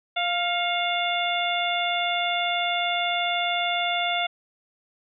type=harmonic tone with a mistuned harmonic; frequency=698.5 Hz; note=F5; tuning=in tune; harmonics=1 / 2 / 3 / 4 / 5; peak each=-26 / -32 / -29 / -31 / -29 dBFS; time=0.16-4.27 s; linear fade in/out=10 ms; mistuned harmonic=3; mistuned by=+47 cents; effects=none

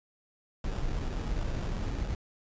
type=noise with sample-and-hold; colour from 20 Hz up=brown; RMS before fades=-32 dBFS; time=0.64-2.15 s; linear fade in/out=2 ms; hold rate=2100 Hz; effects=resampled to 16000 Hz

